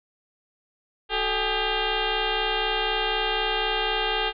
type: tone with frequency modulation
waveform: sine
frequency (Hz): 1183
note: D6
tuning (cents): +12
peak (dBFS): -22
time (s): 1.09-4.33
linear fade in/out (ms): 50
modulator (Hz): 405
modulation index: 5.8
effects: none